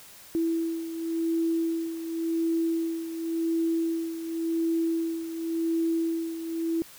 sine beating tone pair, 329.6 / 330.51 Hz, E4 / E4, 0 / +5 cents, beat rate 0.91 Hz, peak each -26 / -32 dBFS, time 0.35-6.82 s, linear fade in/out 0 ms, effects white hiss -49 dBFS RMS until 6.98 s

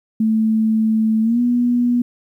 sine tone with pitch glide, 220 to 242.7 Hz, A3 to B3, 0 to -30 cents, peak -13 dBFS, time 0.2-2.02 s, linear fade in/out 5 ms, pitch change +170 cents, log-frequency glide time 1.22-1.4 s, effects 9-bit

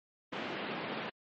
pink band-pass noise, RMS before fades -39 dBFS, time 0.32-1.1 s, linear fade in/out 10 ms, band 180 to 3300 Hz, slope 24 dB/octave, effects MP3 32 kbps

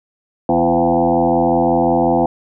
sine tone with frequency modulation, 510 Hz, C5, 44 cents flat, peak -11 dBFS, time 0.49-2.26 s, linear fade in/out 2 ms, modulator 85.5 Hz, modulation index 3.8, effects none

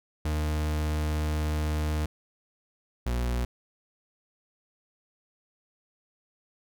40% pulse tone pair in turn, 76.4 / 60.37 Hz, D#2 / B1, -31 / -39 cents, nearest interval major third, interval 408 cents, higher first, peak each -25 dBFS, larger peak neither, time 0.25-2.06 / 3.06-3.45 s, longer first, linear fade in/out 5 ms, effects none

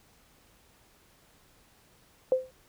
sine tone with exponential decay, 516 Hz, C5, 24 cents flat, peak -17 dBFS, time 2.32-2.51 s, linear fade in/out 1 ms, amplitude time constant 41 ms, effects pink hiss -62 dBFS RMS until 2.68 s

